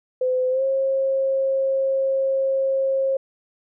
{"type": "tone with pitch glide", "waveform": "sine", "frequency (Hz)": [510, 537.2], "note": ["C5", "C5"], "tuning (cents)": [-44, 46], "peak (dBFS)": -18, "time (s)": [0.21, 3.17], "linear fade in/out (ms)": 5, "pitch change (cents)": 90, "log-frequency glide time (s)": [0.5, 0.63], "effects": []}